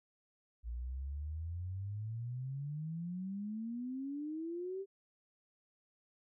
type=exponential sweep; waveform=sine; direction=up; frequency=56.4 to 396.8 Hz; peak=-38 dBFS; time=0.63-4.86 s; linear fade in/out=50 ms; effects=none

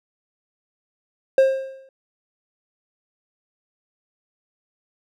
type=tone with exponential decay; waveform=triangle; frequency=533 Hz; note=C5; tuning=32 cents sharp; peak=-7 dBFS; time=1.38-1.89 s; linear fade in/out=2 ms; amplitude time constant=110 ms; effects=none

